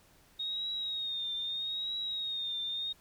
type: tone with vibrato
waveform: sine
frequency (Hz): 3729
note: A#7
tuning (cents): 0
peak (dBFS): -33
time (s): 0.39-2.93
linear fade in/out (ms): 10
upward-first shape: triangle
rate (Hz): 0.79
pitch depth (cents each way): 72
effects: pink hiss -63 dBFS RMS until 3 s